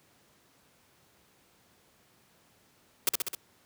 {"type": "noise with echo", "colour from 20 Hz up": "white", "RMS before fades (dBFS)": -24, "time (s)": [3.07, 3.09], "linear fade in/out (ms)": 2, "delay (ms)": 65, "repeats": 4, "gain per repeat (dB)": -3, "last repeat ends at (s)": 3.35, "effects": ["pink hiss -64 dBFS RMS until 3.65 s", "high-pass 100 Hz 12 dB/octave"]}